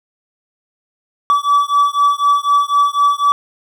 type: beating tone pair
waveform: triangle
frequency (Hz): 1148 / 1152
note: D6 / D6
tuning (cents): -40 / -34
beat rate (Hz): 4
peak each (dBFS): -12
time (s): 1.3-3.32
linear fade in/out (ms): 0
effects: none